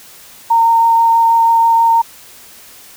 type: tone with vibrato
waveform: sine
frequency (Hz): 918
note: A#5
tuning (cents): -27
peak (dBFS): -7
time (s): 0.5-2.02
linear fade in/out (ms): 10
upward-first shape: triangle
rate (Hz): 6.2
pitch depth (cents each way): 10
effects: white hiss -39 dBFS RMS until 2.96 s